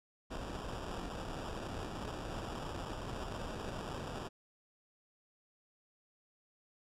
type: noise with sample-and-hold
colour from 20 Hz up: pink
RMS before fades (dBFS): -42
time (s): 0.3-4.29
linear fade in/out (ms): 20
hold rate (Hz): 2100
effects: low-pass 8000 Hz 12 dB/octave